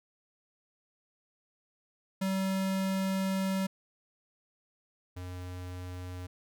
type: tone pair in turn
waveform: square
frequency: 191.5 / 90.38 Hz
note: G3 / F#2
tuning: -40 / -40 cents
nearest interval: octave + minor second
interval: 1300 cents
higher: first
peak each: -29 / -39 dBFS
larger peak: first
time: 2.21-3.67 / 5.16-6.27 s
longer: first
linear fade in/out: 10 ms
effects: none